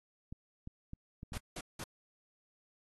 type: clicks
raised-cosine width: 5 ms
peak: -32 dBFS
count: 6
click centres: 0.325 / 0.674 / 0.934 / 1.231 / 1.322 / 1.369 s
type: noise bursts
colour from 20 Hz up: pink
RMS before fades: -43 dBFS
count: 3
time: 1.33-1.84 s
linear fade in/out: 5 ms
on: 50 ms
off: 180 ms
effects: AAC 32 kbps